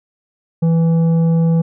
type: tone with tanh clipping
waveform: sine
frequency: 165.1 Hz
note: E3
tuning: 3 cents sharp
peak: -12 dBFS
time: 0.62-1.62 s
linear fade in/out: 10 ms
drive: 8 dB
effects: none